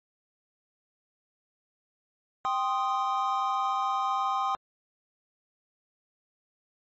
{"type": "chord", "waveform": "triangle", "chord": "C minor", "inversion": "second", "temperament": "equal", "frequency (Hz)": [784, 1046.5, 1244.5], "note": ["G5", "C6", "Eb6"], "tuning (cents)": [0, 0, 0], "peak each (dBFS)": -28, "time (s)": [2.45, 4.55], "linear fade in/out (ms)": 0, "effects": ["MP3 32 kbps"]}